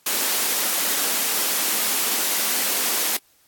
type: high-pass noise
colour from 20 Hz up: white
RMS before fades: -22 dBFS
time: 0.06-3.17 s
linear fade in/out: 5 ms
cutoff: 200 Hz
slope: 48 dB/octave
effects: white hiss -59 dBFS RMS until 3.47 s + AAC 64 kbps